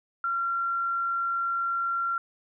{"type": "tone", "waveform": "sine", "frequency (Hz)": 1372, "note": "F6", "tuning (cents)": -31, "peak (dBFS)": -25, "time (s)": [0.24, 2.18], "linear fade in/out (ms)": 2, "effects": []}